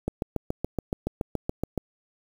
click train, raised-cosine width 2 ms, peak -13 dBFS, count 13, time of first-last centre 0.08-1.777 s, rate 7.07 Hz, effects 7-bit

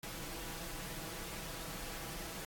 pink noise with comb filter, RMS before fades -44 dBFS, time 0.03-2.45 s, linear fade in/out 2 ms, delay 6.1 ms, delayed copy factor +0.6, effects AAC 64 kbps

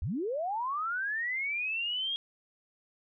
sine linear sweep, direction up, 57.1 to 3285 Hz, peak -30 dBFS, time 0.02-2.16 s, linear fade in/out 0 ms, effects none

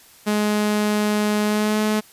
sawtooth tone with pitch glide, 210 to 213.8 Hz, G#3 to A3, +19 to -49 cents, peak -14 dBFS, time 0.26-2.01 s, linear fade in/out 20 ms, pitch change +32 cents, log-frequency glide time 1.43-1.79 s, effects white hiss -49 dBFS RMS until 2.12 s + resampled to 32000 Hz

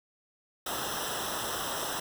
pink noise with comb filter, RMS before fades -34 dBFS, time 0.66-2 s, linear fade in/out 5 ms, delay 0.44 ms, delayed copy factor -0.9, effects none

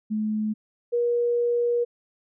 sine tone pair in turn, 214.7 / 477.8 Hz, A3 / A#4, -42 / +43 cents, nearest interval octave + major second, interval 1385 cents, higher second, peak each -23 / -20 dBFS, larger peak second, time 0.1-0.54 / 0.92-1.85 s, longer second, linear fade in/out 20 ms, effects none

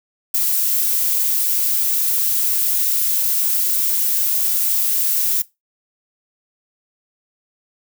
violet noise, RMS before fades -18 dBFS, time 0.34-5.42 s, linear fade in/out 5 ms, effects noise-tail reverb RT60 0.2 s tail -19 dB re dry

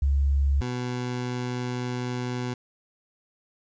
sine / 20% pulse tone pair in turn, 69.6 / 124.01 Hz, C#2 / B2, +8 / +8 cents, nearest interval minor seventh, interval 1000 cents, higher second, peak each -19 / -23 dBFS, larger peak first, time 0.02-0.61 / 0.61-2.54 s, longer second, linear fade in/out 5 ms, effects resampled to 16000 Hz + 10-bit

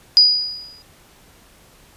sine tone with exponential decay, 4915 Hz, D#8, 22 cents flat, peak -5 dBFS, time 0.17-0.82 s, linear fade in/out 0 ms, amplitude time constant 140 ms, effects pink hiss -50 dBFS RMS until 1.96 s + resampled to 32000 Hz

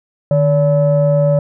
sine tone pair together, 151.41 / 573 Hz, D#3 / D5, -47 / -43 cents, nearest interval octave + major seventh, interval 2304 cents, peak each -11 dBFS, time 0.31-1.39 s, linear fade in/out 2 ms, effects tanh soft clip ceiling -5 dBFS

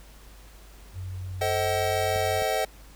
sine tone, 92.8 Hz, F#2, 6 cents sharp, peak -32 dBFS, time 0.93-2.43 s, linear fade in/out 50 ms
square chord, A diminished seventh, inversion none, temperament just, 440 / 528 / 633.6 / 760.3 Hz, A4 / C5 / Eb5 / Gb5, 0 / +16 / +31 / +47 cents, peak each -32 / -32 / -29 / -29 dBFS, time 1.41-2.65 s, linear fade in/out 5 ms
clicks, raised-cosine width 5 ms, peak -28 dBFS, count 2, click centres 2.161 / 2.421 s
effects added 50 Hz sine -47 dBFS peak until 2.95 s + pink hiss -53 dBFS RMS until 2.95 s

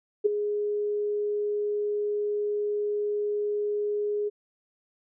sine tone with ADSR envelope, 415.3 Hz, G#4, in tune, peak -15 dBFS, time 0.24-4.3 s, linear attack 20 ms, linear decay 12 ms, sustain -10 dB, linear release 25 ms, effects none

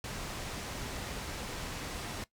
pink low-pass noise, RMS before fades -40 dBFS, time 0.04-2.24 s, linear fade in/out 2 ms, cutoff 8600 Hz, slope 12 dB/octave, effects noise-tail reverb RT60 0.1 s tail -17 dB re dry

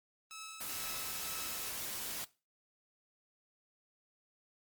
10% pulse tone with tremolo, 1300 Hz, E6, 24 cents flat, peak -36 dBFS, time 0.31-1.69 s, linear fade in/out 0 ms, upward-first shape triangle, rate 2.1 Hz, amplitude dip 55%
white noise, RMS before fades -41 dBFS, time 0.6-2.25 s, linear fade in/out 10 ms
effects noise-tail reverb RT60 0.3 s tail -19 dB re dry + Opus 32 kbps

